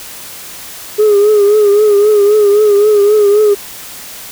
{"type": "tone with vibrato", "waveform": "sine", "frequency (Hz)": 415.3, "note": "G#4", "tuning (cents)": 0, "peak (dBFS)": -3, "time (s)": [0.98, 3.55], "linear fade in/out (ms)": 20, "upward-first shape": "triangle", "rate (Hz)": 3.8, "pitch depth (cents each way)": 71, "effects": ["tanh soft clip ceiling -3 dBFS", "white hiss -29 dBFS RMS until 4.31 s"]}